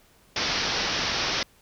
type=low-pass noise; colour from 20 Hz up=white; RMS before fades=-27 dBFS; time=0.36-1.43 s; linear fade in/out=2 ms; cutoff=5800 Hz; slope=96 dB/octave; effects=pink hiss -59 dBFS RMS until 1.61 s